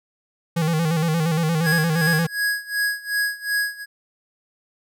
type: tone with vibrato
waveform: square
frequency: 162.1 Hz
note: E3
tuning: 29 cents flat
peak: -19 dBFS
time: 0.56-2.27 s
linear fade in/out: 10 ms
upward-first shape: square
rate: 8.6 Hz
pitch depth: 67 cents each way
type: tone with tremolo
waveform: square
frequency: 1661.2 Hz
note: G#6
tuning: in tune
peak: -19 dBFS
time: 1.63-3.86 s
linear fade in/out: 50 ms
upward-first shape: sine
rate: 2.7 Hz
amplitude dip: 90%
effects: none